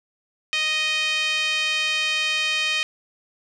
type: tone with band-pass filter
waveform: 5% pulse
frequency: 622 Hz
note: D#5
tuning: 1 cent flat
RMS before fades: -23 dBFS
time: 0.53-2.83 s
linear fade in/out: 0 ms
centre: 2600 Hz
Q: 2.5
effects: none